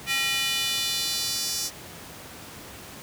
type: tone with high-pass filter sweep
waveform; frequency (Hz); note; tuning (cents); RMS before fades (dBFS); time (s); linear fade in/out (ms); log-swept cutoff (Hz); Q
square; 270; C#4; -45; -27; 0.06-1.71; 50; 2300 to 5600; 2.2
effects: pink hiss -42 dBFS RMS until 3.02 s + high-pass 80 Hz 12 dB/octave